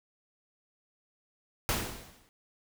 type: noise with exponential decay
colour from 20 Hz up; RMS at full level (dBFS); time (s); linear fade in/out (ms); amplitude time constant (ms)
pink; -27; 1.69-2.29; 0; 130
effects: none